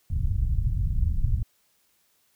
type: low-pass noise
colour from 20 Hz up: pink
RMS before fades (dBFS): -24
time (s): 0.1-1.43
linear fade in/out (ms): 2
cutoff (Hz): 120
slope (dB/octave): 24
effects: white hiss -67 dBFS RMS until 2.35 s